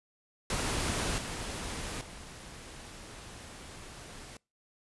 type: noise with level steps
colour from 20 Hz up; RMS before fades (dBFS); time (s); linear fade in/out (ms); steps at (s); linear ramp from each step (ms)
pink; -32 / -38 / -47; 0.5-4.37; 2; 1.18 / 2.01; 2
effects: noise-tail reverb RT60 0.3 s tail -26 dB re dry + resampled to 24000 Hz